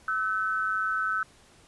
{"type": "tone pair together", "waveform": "sine", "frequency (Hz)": [1307.5, 1505], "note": ["E6", "F#6"], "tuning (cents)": [-15, 29], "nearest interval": "major second", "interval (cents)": 244, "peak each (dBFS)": -28, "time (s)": [0.08, 1.23], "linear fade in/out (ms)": 2, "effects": ["pink hiss -57 dBFS RMS until 1.67 s", "resampled to 24000 Hz"]}